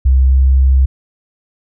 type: tone with pitch glide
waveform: sine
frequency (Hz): 65.41 to 66.09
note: C2 to C2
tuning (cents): 0 to +18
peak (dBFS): -6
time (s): 0.05-0.86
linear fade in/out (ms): 10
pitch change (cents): +18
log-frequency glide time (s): 0.25-0.35
effects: none